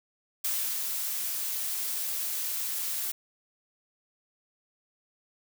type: noise with ADSR envelope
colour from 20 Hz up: blue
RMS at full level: -29 dBFS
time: 0.44-3.12 s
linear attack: 9 ms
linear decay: 370 ms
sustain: -3 dB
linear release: 8 ms
effects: none